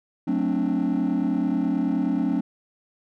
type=chord; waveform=triangle; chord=D dominant seventh; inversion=first; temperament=just; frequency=183.54 / 220.2 / 264.3 / 293.7 Hz; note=F#3 / A3 / C4 / D4; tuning=-14 / +2 / +18 / 0 cents; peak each=-25 / -25 / -22 / -23 dBFS; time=0.27-2.41 s; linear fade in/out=10 ms; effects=tanh soft clip ceiling -14 dBFS